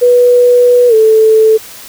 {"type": "tone with pitch glide", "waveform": "sine", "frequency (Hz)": [490, 439.1], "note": ["B4", "A4"], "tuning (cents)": [-14, -4], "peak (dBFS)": -3, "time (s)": [0.01, 1.58], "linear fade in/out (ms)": 20, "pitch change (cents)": -190, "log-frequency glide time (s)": [0.88, 0.94], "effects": ["white hiss -31 dBFS RMS until 1.88 s"]}